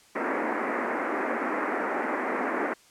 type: band-pass noise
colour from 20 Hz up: pink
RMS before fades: -29 dBFS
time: 0.15-2.74 s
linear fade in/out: 10 ms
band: 240 to 2100 Hz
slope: 48 dB/octave
effects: white hiss -57 dBFS RMS until 2.9 s + low-pass 9000 Hz 12 dB/octave